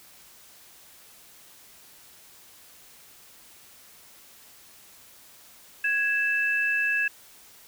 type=tone pair together; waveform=sine; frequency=1661.2 / 2637 Hz; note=G#6 / E7; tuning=0 / 0 cents; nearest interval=minor sixth; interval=800 cents; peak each=-24 / -26 dBFS; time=5.84-7.08 s; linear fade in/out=5 ms; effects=white hiss -52 dBFS RMS until 7.67 s